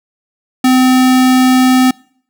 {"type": "tone", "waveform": "square", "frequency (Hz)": 256.5, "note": "C4", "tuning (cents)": -34, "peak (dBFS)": -7, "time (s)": [0.64, 1.91], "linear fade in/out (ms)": 5, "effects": ["noise-tail reverb RT60 0.6 s tail -26 dB re dry"]}